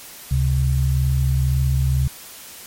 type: tone pair together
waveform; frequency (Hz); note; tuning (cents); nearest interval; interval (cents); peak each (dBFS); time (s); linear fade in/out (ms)
sine; 69.9 / 131.95; C#2 / C3; +15 / +15; major seventh; 1100; -18; 0.31-2.08; 5
effects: white hiss -39 dBFS RMS until 2.66 s + MP3 64 kbps